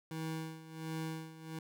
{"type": "tone with tremolo", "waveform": "25% pulse", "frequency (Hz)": 160, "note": "D#3", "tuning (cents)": 49, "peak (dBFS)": -33, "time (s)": [0.11, 1.59], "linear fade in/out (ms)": 2, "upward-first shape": "sine", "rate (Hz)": 1.4, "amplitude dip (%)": 80, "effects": []}